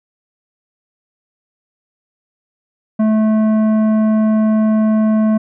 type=tone with tanh clipping; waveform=sine; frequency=217.2 Hz; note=A3; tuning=22 cents flat; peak=-12 dBFS; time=2.99-5.38 s; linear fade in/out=10 ms; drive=11 dB; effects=none